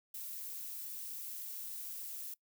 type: noise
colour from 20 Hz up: violet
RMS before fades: -44 dBFS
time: 0.14-2.34 s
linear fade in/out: 5 ms
effects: noise-tail reverb RT60 0.1 s tail -21 dB re dry